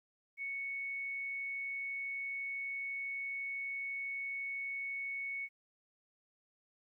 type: tone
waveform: sine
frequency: 2217 Hz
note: C#7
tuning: in tune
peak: -37 dBFS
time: 0.37-5.49 s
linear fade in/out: 50 ms
effects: 13-bit